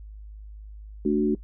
sine chord, D major, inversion second, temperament equal, 220 / 293.7 / 370 Hz, A3 / D4 / F#4, 0 / 0 / 0 cents, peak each -24 dBFS, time 1.05-1.35 s, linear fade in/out 5 ms, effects noise-tail reverb RT60 0.1 s tail -20 dB re dry + added 52 Hz sine -39 dBFS peak until 1.43 s

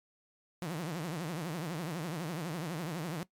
sawtooth tone with vibrato, 164.81 Hz, E3, in tune, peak -31 dBFS, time 0.62-3.23 s, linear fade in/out 0 ms, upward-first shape triangle, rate 12 Hz, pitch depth 240 cents each way, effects noise-tail reverb RT60 0.1 s tail -18 dB re dry + MP3 96 kbps

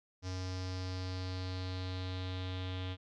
square tone with low-pass filter sweep, 92.5 Hz, F#2, in tune, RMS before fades -39 dBFS, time 0.22-2.97 s, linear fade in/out 50 ms, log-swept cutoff 5500 to 3400 Hz, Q 4.4, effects none

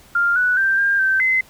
sine tone with pitch steps, 1398 / 1480 / 1571 / 1602 / 1553 / 2052 Hz, F6 / F#6 / G6 / G6 / G6 / C7, +1 / 0 / +3 / +37 / -17 / -34 cents, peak -14 dBFS, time 0.15-1.41 s, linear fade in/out 5 ms, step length 210 ms, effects pink hiss -48 dBFS RMS until 1.49 s

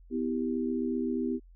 sine tone cluster, 250.6 / 325.5 / 393.6 Hz, B3 / E4 / G4, +25 / -22 / +7 cents, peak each -30 / -34 / -34 dBFS, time 0.1-1.4 s, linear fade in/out 50 ms, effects added 43 Hz sine -51 dBFS peak until 1.55 s

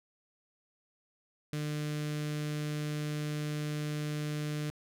sawtooth tone with notch filter, 150 Hz, D3, 37 cents sharp, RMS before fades -35 dBFS, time 1.53-4.7 s, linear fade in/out 0 ms, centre 860 Hz, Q 0.99, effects low-pass 12000 Hz 12 dB/octave

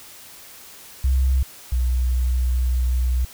sine tone pair in turn, 65.41 / 62.22 Hz, C2 / B1, 0 / +14 cents, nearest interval minor second, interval 86 cents, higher first, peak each -15 / -17 dBFS, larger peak first, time 1.04-1.43 / 1.72-3.25 s, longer second, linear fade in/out 5 ms, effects white hiss -43 dBFS RMS until 3.33 s

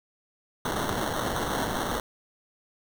white noise with sample-and-hold, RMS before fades -29 dBFS, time 0.65-2 s, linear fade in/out 2 ms, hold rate 2450 Hz, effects none

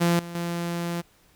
sawtooth tone with level steps, 171.5 Hz, F3, 31 cents flat, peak -15 / -31 / -23 dBFS, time 0-1.02 s, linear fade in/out 20 ms, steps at 0.19 / 0.35 s, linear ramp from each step 2 ms, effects pink hiss -60 dBFS RMS until 1.35 s

